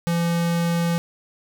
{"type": "tone", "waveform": "square", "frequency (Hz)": 169.9, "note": "F3", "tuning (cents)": -47, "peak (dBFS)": -20, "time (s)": [0.07, 0.98], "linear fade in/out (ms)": 0, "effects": ["9-bit"]}